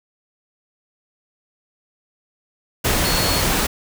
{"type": "tone in noise", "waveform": "sine", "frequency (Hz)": 4347, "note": "C#8", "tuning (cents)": -35, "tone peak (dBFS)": -24, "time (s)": [3.04, 3.41], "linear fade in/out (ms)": 10, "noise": "pink", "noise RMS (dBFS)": -19, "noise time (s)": [2.84, 3.67], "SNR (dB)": -8, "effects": []}